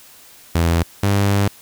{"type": "tone pair in turn", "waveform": "sawtooth", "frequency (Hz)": [83.9, 100.09], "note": ["E2", "G2"], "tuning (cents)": [31, 37], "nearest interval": "minor third", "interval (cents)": 306, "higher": "second", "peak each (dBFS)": -10, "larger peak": "neither", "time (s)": [[0.55, 0.83], [1.03, 1.48]], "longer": "second", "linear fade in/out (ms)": 5, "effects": ["white hiss -45 dBFS RMS until 1.61 s"]}